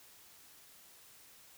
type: silence
effects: white hiss -59 dBFS RMS until 1.57 s